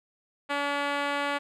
5% pulse tone with band-pass filter, 285.6 Hz, D4, 48 cents flat, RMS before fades -29 dBFS, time 0.49-1.39 s, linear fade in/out 20 ms, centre 750 Hz, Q 0.51, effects none

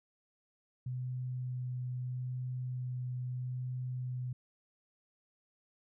sine tone with vibrato, 126 Hz, B2, 35 cents sharp, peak -35 dBFS, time 0.86-4.33 s, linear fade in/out 5 ms, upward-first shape sine, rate 0.77 Hz, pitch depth 9 cents each way, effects none

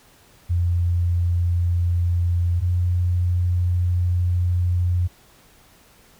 sine tone pair in turn, 87 / 88.67 Hz, F2 / F2, -6 / +27 cents, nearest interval unison, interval 33 cents, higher second, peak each -17 dBFS, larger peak neither, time 0.49-2.61 / 2.61-5.08 s, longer second, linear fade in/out 20 ms, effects pink hiss -53 dBFS RMS until 6.19 s

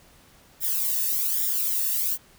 violet noise with flanger, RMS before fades -25 dBFS, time 0.6-2.18 s, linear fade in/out 50 ms, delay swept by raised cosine 0.56 to 1.12 ms, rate 1.2 Hz, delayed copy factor +0.9, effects pink hiss -55 dBFS RMS until 2.38 s

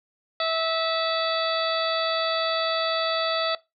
harmonic tone with a mistuned harmonic, 652 Hz, E5, 19 cents flat, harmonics 1 / 2 / 3 / 4 / 5 / 6 / 7, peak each -26 / -28 / -34 / -36 / -32 / -33 / -33 dBFS, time 0.4-3.55 s, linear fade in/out 2 ms, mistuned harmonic 5, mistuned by +100 cents, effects noise-tail reverb RT60 0.2 s tail -18 dB re dry

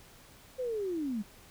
sine linear sweep, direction down, 523.3 to 196 Hz, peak -31 dBFS, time 0.58-1.23 s, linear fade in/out 20 ms, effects pink hiss -56 dBFS RMS until 1.5 s

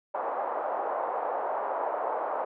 pink band-pass noise, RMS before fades -31 dBFS, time 0.14-2.45 s, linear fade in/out 10 ms, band 570 to 990 Hz, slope 24 dB/octave, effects none

